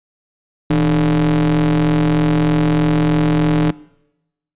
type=ring-modulated tone; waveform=square; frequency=69.8 Hz; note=C#2; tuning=13 cents sharp; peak=-10 dBFS; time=0.7-3.71 s; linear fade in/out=5 ms; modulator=231 Hz; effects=noise-tail reverb RT60 0.9 s tail -22 dB re dry + resampled to 8000 Hz